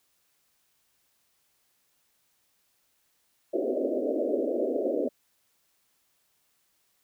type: band-pass noise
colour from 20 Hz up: white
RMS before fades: -28 dBFS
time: 3.53-5.09 s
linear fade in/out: 10 ms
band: 240 to 630 Hz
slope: 96 dB/octave
effects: white hiss -71 dBFS RMS until 7.03 s